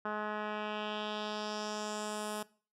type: tone with low-pass filter sweep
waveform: 10% pulse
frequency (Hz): 211.6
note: G#3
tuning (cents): +33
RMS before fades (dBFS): -38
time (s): 0.05-2.43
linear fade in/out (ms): 5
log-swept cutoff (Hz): 1500 to 11000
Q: 2.5
effects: noise-tail reverb RT60 0.4 s tail -20 dB re dry